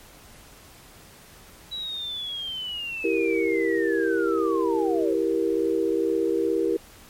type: linear sweep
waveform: sine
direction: down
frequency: 3929 to 487 Hz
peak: -29 dBFS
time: 1.71-5.16 s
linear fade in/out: 20 ms
type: chord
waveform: sine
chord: E diminished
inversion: none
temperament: equal with one note detuned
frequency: 329.6 / 392 / 469.1 Hz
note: E4 / G4 / Bb4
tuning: 0 / 0 / +11 cents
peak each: -25 dBFS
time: 3.04-6.77 s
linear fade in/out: 5 ms
effects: pink hiss -49 dBFS RMS until 7.09 s + MP3 64 kbps